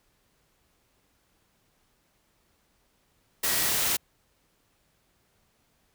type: tone in noise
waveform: sine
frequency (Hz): 1913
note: A#6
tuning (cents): +44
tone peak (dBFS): -37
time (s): 3.43-3.69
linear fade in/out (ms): 10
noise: white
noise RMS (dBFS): -26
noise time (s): 3.43-3.97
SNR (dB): -14
effects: pink hiss -69 dBFS RMS until 5.94 s